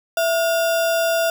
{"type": "tone with sample-and-hold", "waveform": "sine", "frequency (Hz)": 664, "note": "E5", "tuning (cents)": 12, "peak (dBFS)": -16, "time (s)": [0.17, 1.3], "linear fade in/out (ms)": 2, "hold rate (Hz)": 2100, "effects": []}